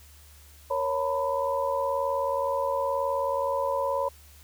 sine tone cluster, 471 / 553 / 917 / 996 Hz, A#4 / C#5 / A#5 / B5, +18 / -4 / -29 / +14 cents, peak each -36 / -27 / -34 / -29 dBFS, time 0.7-4.09 s, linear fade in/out 10 ms, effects added 73 Hz sine -51 dBFS peak until 4.43 s + white hiss -55 dBFS RMS until 4.43 s

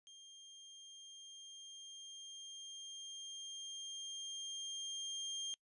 30% pulse tone with level ramp, 3200 Hz, G7, 35 cents sharp, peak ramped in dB -52 to -36 dBFS, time 0.07-5.54 s, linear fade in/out 0 ms, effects noise-tail reverb RT60 0.1 s tail -25 dB re dry + resampled to 24000 Hz

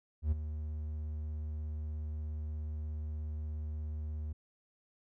triangle tone with ADSR envelope, 76.4 Hz, D#2, 31 cents flat, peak -23 dBFS, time 0.22-4.33 s, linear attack 98 ms, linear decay 15 ms, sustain -11 dB, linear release 9 ms, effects none

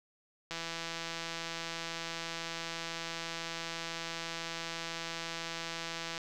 click train, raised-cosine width 0.2 ms, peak -21 dBFS, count 942, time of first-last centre 0.51-6.179 s, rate 166 Hz, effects none

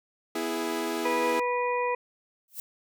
sawtooth chord, E major, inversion second, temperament equal, 246.9 / 329.6 / 415.3 Hz, B3 / E4 / G#4, 0 / 0 / 0 cents, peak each -32 / -27 / -29 dBFS, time 0.35-1.4 s, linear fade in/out 5 ms
harmonic tone, 490.3 Hz, B4, 13 cents flat, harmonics 1 / 2 / 4 / 5, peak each -28 / -28 / -37 / -36 dBFS, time 1.05-1.95 s, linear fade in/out 5 ms
violet noise with exponential growth, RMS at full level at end -32 dBFS, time 2.48-2.6 s, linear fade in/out 1 ms, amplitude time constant 25 ms
effects none

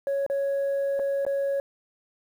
sine tone with dropouts, 555 Hz, C#5, 2 cents sharp, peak -21 dBFS, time 0.07-1.6 s, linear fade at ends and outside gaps 1 ms, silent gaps 0.264-0.299 / 0.993-0.997 / 1.251-1.265 s, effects tanh soft clip ceiling -22 dBFS + 9-bit

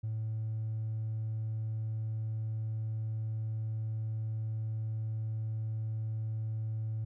sine tone with hard clipping, 110 Hz, A2, in tune, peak -33 dBFS, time 0.03-7.05 s, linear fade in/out 10 ms, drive 1 dB, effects none

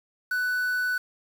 triangle tone with quantisation, 1491 Hz, F#6, 13 cents sharp, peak -22 dBFS, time 0.31-0.98 s, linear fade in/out 5 ms, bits 7, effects none

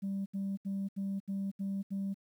sine tone bursts, 196 Hz, G3, in tune, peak -31 dBFS, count 7, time 0.02-2.144 s, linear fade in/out 20 ms, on 240 ms, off 74 ms, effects tanh soft clip ceiling -30 dBFS + 11-bit

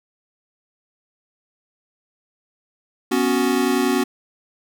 square chord, B suspended second, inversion none, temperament equal, 246.9 / 277.2 / 370 Hz, B3 / C#4 / F#4, 0 / 0 / 0 cents, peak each -22 dBFS, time 3.11-4.04 s, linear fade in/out 10 ms, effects none

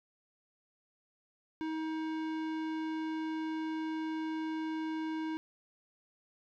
sine tone with tanh clipping, 316.9 Hz, D#4, 32 cents sharp, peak -36 dBFS, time 1.61-5.37 s, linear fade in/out 0 ms, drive 18 dB, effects none

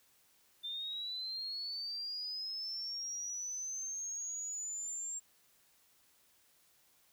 sine linear sweep, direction up, 3558 to 7459 Hz, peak -38 dBFS, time 0.63-5.2 s, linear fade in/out 20 ms, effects white hiss -69 dBFS RMS until 7.12 s

